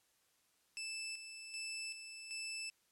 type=tone with tremolo; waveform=20% pulse; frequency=2637 Hz; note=E7; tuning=in tune; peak=-37 dBFS; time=0.77-2.7 s; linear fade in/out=0 ms; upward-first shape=square; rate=1.3 Hz; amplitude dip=55%; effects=white hiss -75 dBFS RMS until 2.91 s + low-pass 12000 Hz 12 dB/octave